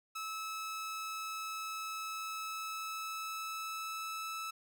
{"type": "tone with pitch glide", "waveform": "sawtooth", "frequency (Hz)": [1300, 1309], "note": ["E6", "E6"], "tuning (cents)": [-24, -13], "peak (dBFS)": -35, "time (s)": [0.15, 4.51], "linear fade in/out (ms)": 10, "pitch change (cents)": 11, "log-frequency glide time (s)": [2.1, 4.33], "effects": []}